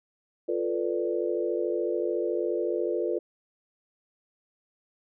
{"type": "chord", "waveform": "sine", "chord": "B half-diminished seventh", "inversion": "second", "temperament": "equal", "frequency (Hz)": [349.2, 440, 493.9, 587.3], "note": ["F4", "A4", "B4", "D5"], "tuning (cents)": [0, 0, 0, 0], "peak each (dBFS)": [-29, -31, -31, -34], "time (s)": [0.48, 3.19], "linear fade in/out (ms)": 10, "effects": []}